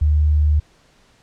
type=tone; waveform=sine; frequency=75.2 Hz; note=D2; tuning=42 cents sharp; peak=-12 dBFS; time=0.01-0.6 s; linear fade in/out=10 ms; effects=pink hiss -55 dBFS RMS until 1.22 s + low-pass 7000 Hz 12 dB/octave